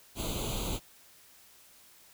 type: noise with comb filter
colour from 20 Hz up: pink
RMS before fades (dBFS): -34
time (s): 0.15-0.8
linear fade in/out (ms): 50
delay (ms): 0.28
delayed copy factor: +1
effects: white hiss -58 dBFS RMS until 2.13 s